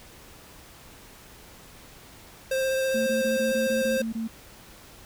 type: tone with vibrato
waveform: square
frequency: 528 Hz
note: C5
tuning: 16 cents sharp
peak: -24 dBFS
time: 2.51-4.02 s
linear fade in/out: 5 ms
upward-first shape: triangle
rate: 15 Hz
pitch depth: 13 cents each way
type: tone bursts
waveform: sine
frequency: 224.9 Hz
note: A3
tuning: 38 cents sharp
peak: -27 dBFS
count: 9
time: 2.94-4.278 s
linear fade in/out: 10 ms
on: 130 ms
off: 21 ms
effects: pink hiss -49 dBFS RMS until 5.05 s